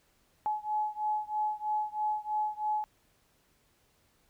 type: beating tone pair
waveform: sine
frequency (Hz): 849 / 852.1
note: G#5 / G#5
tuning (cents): +38 / +44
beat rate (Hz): 3.1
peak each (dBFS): -32 / -33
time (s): 0.46-2.84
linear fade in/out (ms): 0
effects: pink hiss -69 dBFS RMS until 4.29 s